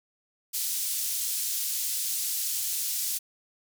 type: band-pass noise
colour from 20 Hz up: white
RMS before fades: -30 dBFS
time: 0.53-3.19 s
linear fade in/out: 20 ms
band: 4800 to 16000 Hz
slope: 12 dB/octave
effects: none